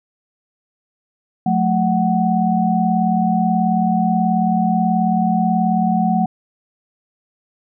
sine tone cluster, 180.8 / 219.3 / 744 Hz, F#3 / A3 / F#5, -40 / -6 / +9 cents, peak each -18 dBFS, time 1.46-6.26 s, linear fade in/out 5 ms, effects none

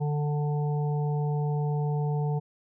harmonic tone, 147.7 Hz, D3, 10 cents sharp, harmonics 1 / 3 / 5 / 6, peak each -25 / -35 / -39 / -41 dBFS, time 0-2.4 s, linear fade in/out 20 ms, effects none

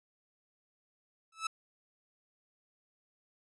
sawtooth tone with exponential growth, 1308 Hz, E6, 14 cents flat, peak -25 dBFS, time 1.32-1.47 s, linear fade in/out 5 ms, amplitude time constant 32 ms, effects resampled to 24000 Hz

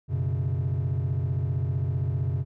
triangle chord, F# suspended fourth, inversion none, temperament just, 92.5 / 123.33 / 138.75 Hz, F#2 / B2 / C#3, 0 / -2 / +2 cents, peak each -26 dBFS, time 0.08-2.45 s, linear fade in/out 50 ms, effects tanh soft clip ceiling -16 dBFS

